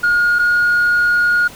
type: tone pair in turn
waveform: sine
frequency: 1430 / 1435 Hz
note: F6 / F6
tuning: +41 / +47 cents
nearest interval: unison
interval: 6 cents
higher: second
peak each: -9 dBFS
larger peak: neither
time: 0.03-0.39 / 0.39-1.48 s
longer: second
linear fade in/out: 10 ms
effects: tanh soft clip ceiling -9 dBFS + pink hiss -37 dBFS RMS until 1.55 s